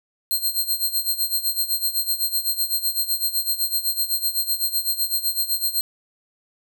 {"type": "tone with tremolo", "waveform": "5% pulse", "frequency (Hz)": 4186, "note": "C8", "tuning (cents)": 0, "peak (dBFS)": -11, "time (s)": [0.31, 5.81], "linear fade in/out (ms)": 0, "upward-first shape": "sine", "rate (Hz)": 7.9, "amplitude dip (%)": 80, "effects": []}